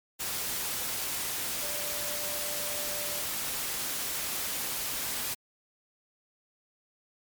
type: tone in noise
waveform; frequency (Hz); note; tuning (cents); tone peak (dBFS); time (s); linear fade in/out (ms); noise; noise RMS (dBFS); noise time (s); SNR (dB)
sine; 589; D5; +5; -41; 1.61-3.22; 20; white; -33; 0.19-5.35; -11
effects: MP3 96 kbps